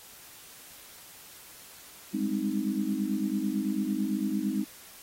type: chord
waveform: sine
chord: Ab major seventh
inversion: third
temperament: equal with one note detuned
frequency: 198.73 / 207.7 / 261.6 / 311.1 Hz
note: G3 / Ab3 / C4 / Eb4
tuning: +24 / 0 / 0 / 0 cents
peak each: -33 / -31 / -33 / -32 dBFS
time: 2.13-4.65 s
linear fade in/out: 20 ms
effects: white hiss -50 dBFS RMS until 5.02 s + AAC 48 kbps